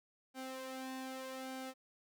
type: tone with flanger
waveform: sawtooth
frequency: 261.6 Hz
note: C4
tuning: in tune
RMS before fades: -45 dBFS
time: 0.34-1.74 s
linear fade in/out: 50 ms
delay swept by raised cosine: 1.3 to 2.7 ms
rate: 0.83 Hz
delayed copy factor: +0.65
effects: none